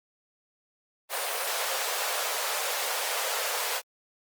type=high-pass noise; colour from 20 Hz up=pink; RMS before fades=-30 dBFS; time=1.09-3.82 s; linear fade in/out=50 ms; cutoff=470 Hz; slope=48 dB/octave; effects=Opus 32 kbps